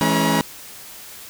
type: tone cluster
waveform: sawtooth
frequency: 164.6 / 212 / 275.3 / 959 Hz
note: E3 / G#3 / C#4 / A#5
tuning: -2 / +36 / -12 / +49 cents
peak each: -18 dBFS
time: 0.01-0.41 s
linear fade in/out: 0 ms
effects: white hiss -39 dBFS RMS until 1.29 s